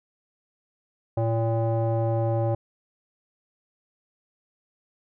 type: tone with low-pass filter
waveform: square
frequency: 113.9 Hz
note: A#2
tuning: 40 cents flat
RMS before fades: -24 dBFS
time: 1.17-2.55 s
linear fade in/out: 5 ms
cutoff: 680 Hz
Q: 7.1
effects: none